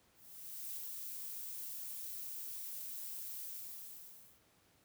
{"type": "noise with ADSR envelope", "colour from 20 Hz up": "violet", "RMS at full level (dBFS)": -43, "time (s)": [0.14, 4.42], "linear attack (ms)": 630, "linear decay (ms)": 4, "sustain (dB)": -2, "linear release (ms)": 1000, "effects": ["pink hiss -70 dBFS RMS until 4.84 s", "high-pass 60 Hz 12 dB/octave"]}